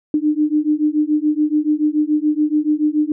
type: beating tone pair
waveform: sine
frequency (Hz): 298.9 / 305.9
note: D4 / D#4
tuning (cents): +31 / -29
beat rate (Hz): 7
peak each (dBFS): -17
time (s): 0.14-3.12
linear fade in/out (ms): 2
effects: none